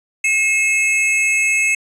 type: tone pair together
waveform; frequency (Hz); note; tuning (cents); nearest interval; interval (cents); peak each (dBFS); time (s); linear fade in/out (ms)
square; 2156 / 2600; C#7 / E7; -49 / -24; minor third; 325; -19 / -16; 0.24-1.75; 5
effects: resampled to 24000 Hz